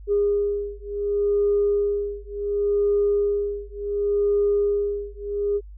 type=beating tone pair; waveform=sine; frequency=407.6 / 408.29 Hz; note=G#4 / G#4; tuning=-32 / -29 cents; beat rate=0.69 Hz; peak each=-22 dBFS; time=0.07-5.61 s; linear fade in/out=50 ms; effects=tanh soft clip ceiling -12 dBFS + added 50 Hz sine -38 dBFS peak until 5.77 s